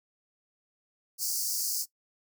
pink high-pass noise, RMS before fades -31 dBFS, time 1.18-1.86 s, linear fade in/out 50 ms, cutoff 4600 Hz, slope 96 dB/octave, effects noise-tail reverb RT60 0.1 s tail -18 dB re dry

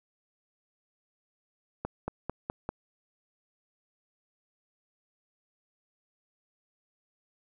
accelerating click train, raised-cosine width 1 ms, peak -18 dBFS, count 5, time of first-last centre 1.85-2.69 s, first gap 230 ms, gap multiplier 0.94, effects none

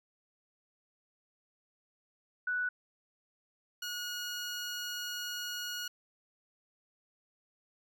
sine / 15% pulse tone pair in turn, 1480 / 1447 Hz, F#6 / F#6, 0 / -39 cents, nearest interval unison, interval 39 cents, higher first, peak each -30 / -30 dBFS, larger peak neither, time 2.47-2.69 / 3.82-5.88 s, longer second, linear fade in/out 5 ms, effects none

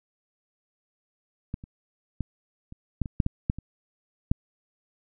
clicks, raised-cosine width 5 ms, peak -18 / -29 / -16 / -29 / -12 / -22 / -8 / -12 / -11 / -24 / -8 dBFS, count 11, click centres 1.541 / 1.639 / 2.207 / 2.724 / 3.017 / 3.058 / 3.202 / 3.264 / 3.499 / 3.586 / 4.315 s, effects none

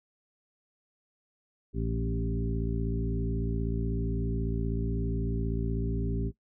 harmonic tone with a mistuned harmonic, 56.2 Hz, A1, 37 cents sharp, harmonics 1 / 2 / 3 / 4 / 5 / 7, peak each -31 / -34 / -36 / -37 / -38 / -39 dBFS, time 1.73-6.32 s, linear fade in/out 50 ms, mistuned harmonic 2, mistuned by +16 cents, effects noise-tail reverb RT60 0.1 s tail -17 dB re dry

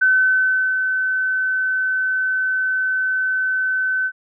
sine tone with ADSR envelope, 1521 Hz, F#6, 47 cents sharp, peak -11 dBFS, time 0.01-4.12 s, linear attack 13 ms, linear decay 730 ms, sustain -6 dB, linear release 62 ms, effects none

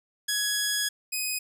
10% pulse tone pair in turn, 1673 / 2507 Hz, G#6 / D#7, +12 / +12 cents, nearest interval perfect fifth, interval 700 cents, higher second, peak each -16 / -19 dBFS, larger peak first, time 0.28-0.89 / 1.12-1.39 s, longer first, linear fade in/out 10 ms, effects none

